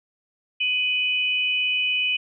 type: tone pair together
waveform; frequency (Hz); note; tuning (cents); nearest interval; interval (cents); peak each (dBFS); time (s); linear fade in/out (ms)
sine; 2502 / 2975; D#7 / F#7; +9 / +9; minor third; 300; -22 / -24; 0.6-2.17; 10
effects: none